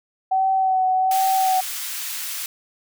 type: tone with vibrato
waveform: sine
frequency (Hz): 757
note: F#5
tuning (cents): +39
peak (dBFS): -16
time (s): 0.31-1.61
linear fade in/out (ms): 10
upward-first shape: sine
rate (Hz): 1.3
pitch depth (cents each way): 22
type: high-pass noise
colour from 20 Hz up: white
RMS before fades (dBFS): -29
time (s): 1.11-2.46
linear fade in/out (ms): 2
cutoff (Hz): 1400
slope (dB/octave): 12
effects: none